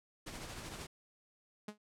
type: noise with tremolo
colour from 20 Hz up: pink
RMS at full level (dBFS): -44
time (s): 0.26-0.87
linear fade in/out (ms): 10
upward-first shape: triangle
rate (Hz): 13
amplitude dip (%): 45
type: tone with exponential decay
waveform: sawtooth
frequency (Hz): 210.1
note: G#3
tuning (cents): +20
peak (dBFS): -35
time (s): 1.68-1.78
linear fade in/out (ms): 5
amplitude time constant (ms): 20
effects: low-pass 10000 Hz 12 dB/octave